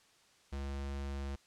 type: tone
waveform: square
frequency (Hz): 69.3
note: C#2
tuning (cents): 0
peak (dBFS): -38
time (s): 0.52-1.36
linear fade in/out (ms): 10
effects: white hiss -66 dBFS RMS until 1.46 s + low-pass 7000 Hz 12 dB/octave